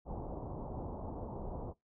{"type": "low-pass noise", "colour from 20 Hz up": "pink", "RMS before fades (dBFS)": -42, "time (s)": [0.05, 1.74], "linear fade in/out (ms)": 50, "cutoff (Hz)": 980, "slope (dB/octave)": 48, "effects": ["noise-tail reverb RT60 0.2 s tail -25 dB re dry"]}